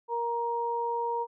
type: tone pair together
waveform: sine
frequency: 469 / 940 Hz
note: A#4 / A#5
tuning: +11 / +14 cents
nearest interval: octave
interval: 1203 cents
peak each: -32 / -29 dBFS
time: 0.08-1.27 s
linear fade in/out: 50 ms
effects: none